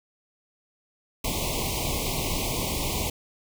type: band-stop noise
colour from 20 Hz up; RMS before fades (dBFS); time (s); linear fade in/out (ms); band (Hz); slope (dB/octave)
pink; -28; 1.24-3.1; 5; 1100 to 2100; 96
effects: none